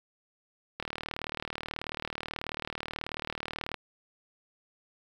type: click train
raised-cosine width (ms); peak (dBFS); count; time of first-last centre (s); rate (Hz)
0.3; -18; 114; 0.8-3.743; 38.4
effects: 8-bit